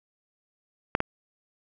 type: clicks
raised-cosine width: 0.5 ms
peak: -6 / -10 dBFS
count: 2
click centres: 0.951 / 1.004 s
effects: none